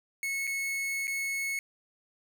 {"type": "tone with dropouts", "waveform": "45% pulse", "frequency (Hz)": 2194, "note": "C#7", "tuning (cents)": -18, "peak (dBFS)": -30, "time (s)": [0.23, 1.59], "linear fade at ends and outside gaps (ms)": 1, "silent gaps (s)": [[0.47, 0.474], [1.071, 1.078]], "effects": []}